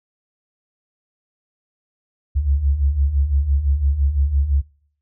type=beating tone pair; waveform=sine; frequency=66.1 / 72 Hz; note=C2 / D2; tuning=+18 / -34 cents; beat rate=5.9 Hz; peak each=-22 / -16 dBFS; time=2.35-4.62 s; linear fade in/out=20 ms; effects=noise-tail reverb RT60 0.6 s tail -23 dB re dry